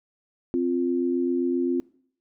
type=tone pair together; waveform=sine; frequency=261.5 / 349.1 Hz; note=C4 / F4; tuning=-1 / -1 cents; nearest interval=perfect fourth; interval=500 cents; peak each=-24 dBFS; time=0.54-1.8 s; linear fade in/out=0 ms; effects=noise-tail reverb RT60 0.6 s tail -23 dB re dry